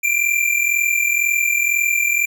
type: tone pair together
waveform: square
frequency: 2349 / 2391 Hz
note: D7 / D7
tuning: 0 / +30 cents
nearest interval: unison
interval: 30 cents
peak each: -19 dBFS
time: 0.03-2.26 s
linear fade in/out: 10 ms
effects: none